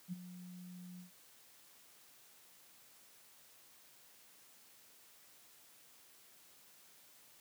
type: tone with ADSR envelope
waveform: sine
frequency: 180 Hz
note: F#3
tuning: 47 cents flat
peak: -36 dBFS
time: 0.08-1.11 s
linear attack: 43 ms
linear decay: 21 ms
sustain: -12 dB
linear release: 120 ms
effects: white hiss -63 dBFS RMS until 7.4 s + high-pass 100 Hz 12 dB/octave